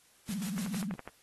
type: noise with tremolo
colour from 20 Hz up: white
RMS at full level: -42 dBFS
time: 0.26-0.88 s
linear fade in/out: 50 ms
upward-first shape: square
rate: 6.3 Hz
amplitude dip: 65%
type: tone with vibrato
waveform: sine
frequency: 196.4 Hz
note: G3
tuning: 4 cents sharp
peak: -33 dBFS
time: 0.29-0.94 s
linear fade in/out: 0 ms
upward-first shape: sine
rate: 17 Hz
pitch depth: 220 cents each way
type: click train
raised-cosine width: 0.5 ms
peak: -27 dBFS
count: 7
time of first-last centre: 0.58-1.076 s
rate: 12.1 Hz
effects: white hiss -64 dBFS RMS until 1.22 s + AAC 32 kbps

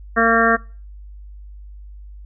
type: harmonic tone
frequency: 228.5 Hz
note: A#3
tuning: 34 cents flat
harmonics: 1 / 2 / 3 / 5 / 6 / 7 / 8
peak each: -20 / -20 / -20 / -20 / -20 / -20 / -20 dBFS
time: 0.16-0.57 s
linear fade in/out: 20 ms
effects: noise-tail reverb RT60 0.4 s tail -24 dB re dry + added 50 Hz sine -35 dBFS peak until 2.25 s

